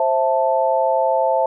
sine chord, A minor, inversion first, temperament just, 528 / 660 / 880 Hz, C5 / E5 / A5, +16 / +2 / 0 cents, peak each -19 dBFS, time 0-1.46 s, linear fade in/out 2 ms, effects none

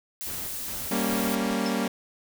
blue noise, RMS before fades -34 dBFS, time 0.21-1.35 s, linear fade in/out 0 ms
pink noise with tremolo, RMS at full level -41 dBFS, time 0.26-1.54 s, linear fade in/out 10 ms, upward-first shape square, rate 2.4 Hz, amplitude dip 55%
sawtooth chord, G diminished, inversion none, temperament equal, 196 / 233.1 / 277.2 Hz, G3 / Bb3 / Db4, 0 / 0 / 0 cents, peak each -25 / -24 / -27 dBFS, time 0.91-1.88 s, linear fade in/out 5 ms
sine tone with exponential decay, 5274 Hz, E8, in tune, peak -29 dBFS, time 1.66-1.75 s, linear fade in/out 1 ms, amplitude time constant 19 ms
effects none

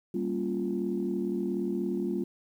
sine chord, G half-diminished seventh, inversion none, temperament equal, 196 / 233.1 / 277.2 / 349.2 Hz, G3 / Bb3 / Db4 / F4, 0 / 0 / 0 / 0 cents, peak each -32 / -34 / -36 / -31 dBFS, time 0.14-2.24 s, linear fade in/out 5 ms, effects tanh soft clip ceiling -19 dBFS + 10-bit

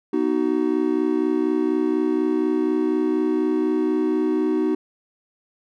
triangle chord, B major, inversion none, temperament equal with one note detuned, 246.9 / 311.1 / 375.2 Hz, B3 / D#4 / F#4, 0 / 0 / +24 cents, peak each -24 / -19 / -21 dBFS, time 0.13-4.75 s, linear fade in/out 5 ms, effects none

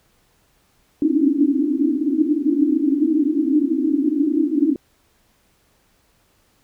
pink band-pass noise, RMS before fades -18 dBFS, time 1.02-4.76 s, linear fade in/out 2 ms, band 270 to 320 Hz, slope 96 dB/octave, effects pink hiss -61 dBFS RMS until 6.63 s

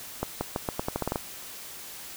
accelerating click train, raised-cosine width 1 ms, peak -13 dBFS, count 11, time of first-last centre 0.23-1.158 s, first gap 180 ms, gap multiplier 0.84, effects white hiss -42 dBFS RMS until 2.16 s

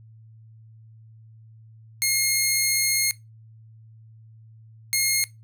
10% pulse tone pair in turn, 2145 / 2145 Hz, C7 / C7, +42 / +42 cents, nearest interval unison, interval 0 cents, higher neither, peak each -11 dBFS, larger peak neither, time 2.02-3.11 / 4.93-5.24 s, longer first, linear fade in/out 0 ms, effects noise-tail reverb RT60 0.2 s tail -19 dB re dry + added 111 Hz sine -46 dBFS peak until 5.43 s

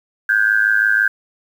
sine tone with amplitude modulation, 1568 Hz, G6, in tune, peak -8 dBFS, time 0.29-1.08 s, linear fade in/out 5 ms, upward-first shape sine, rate 106 Hz, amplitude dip 90%, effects 7-bit

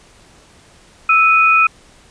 sine tone pair together, 1315 / 2482 Hz, E6 / D#7, -5 / -5 cents, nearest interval major seventh, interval 1100 cents, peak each -11 dBFS, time 1.09-1.67 s, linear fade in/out 5 ms, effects pink hiss -47 dBFS RMS until 2.1 s + resampled to 22050 Hz

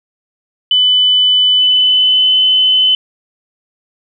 sine tone with pitch glide, 3000 to 3031 Hz, F#7 to F#7, +23 to +41 cents, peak -7 dBFS, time 0.71-2.95 s, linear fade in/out 2 ms, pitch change +18 cents, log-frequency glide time 1.56-2.38 s, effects none

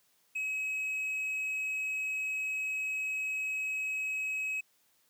triangle tone, 2555 Hz, D#7, 45 cents sharp, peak -30 dBFS, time 0.35-4.61 s, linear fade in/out 10 ms, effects white hiss -70 dBFS RMS until 5.09 s + high-pass 100 Hz 12 dB/octave

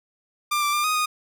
sawtooth tone with pitch steps, 1191 / 1173 / 1195 / 1247 / 1237 Hz, D6 / D6 / D6 / D#6 / D#6, +24 / -2 / +30 / +3 / -10 cents, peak -17 dBFS, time 0.51-1.06 s, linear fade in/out 10 ms, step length 110 ms, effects none

